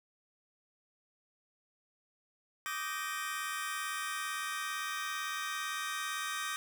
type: chord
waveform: sawtooth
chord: Eb major seventh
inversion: third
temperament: just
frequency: 1166.7 / 1244.5 / 1555.6 / 1866.8 Hz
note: D6 / Eb6 / G6 / Bb6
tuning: -12 / 0 / -14 / +2 cents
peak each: -37 / -38 / -37 / -38 dBFS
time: 2.66-6.56 s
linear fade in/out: 0 ms
effects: none